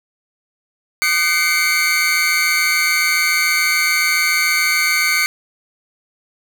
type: tone cluster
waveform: 45% pulse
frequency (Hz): 1222 / 1518 / 2103 / 2270 / 4480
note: D#6 / F#6 / C7 / C#7 / C#8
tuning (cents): -32 / +44 / +8 / +41 / +18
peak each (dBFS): -26 / -23 / -18 / -19 / -21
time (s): 1.02-5.26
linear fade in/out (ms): 0
effects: none